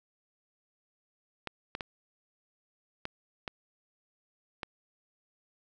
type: clicks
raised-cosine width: 0.3 ms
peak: -19 dBFS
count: 6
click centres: 1.473 / 1.751 / 1.808 / 3.054 / 3.478 / 4.632 s
effects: none